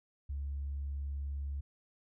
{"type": "tone", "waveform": "sine", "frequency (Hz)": 70.3, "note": "C#2", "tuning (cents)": 25, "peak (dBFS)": -34, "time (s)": [0.29, 1.61], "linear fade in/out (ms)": 10, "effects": ["tanh soft clip ceiling -31 dBFS"]}